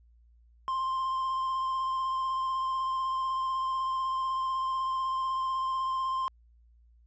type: tone with vibrato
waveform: triangle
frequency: 1051 Hz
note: C6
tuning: 7 cents sharp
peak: -26 dBFS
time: 0.68-6.28 s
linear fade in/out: 0 ms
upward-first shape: triangle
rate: 16 Hz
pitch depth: 18 cents each way
effects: added 58 Hz sine -57 dBFS peak until 7.06 s + resampled to 16000 Hz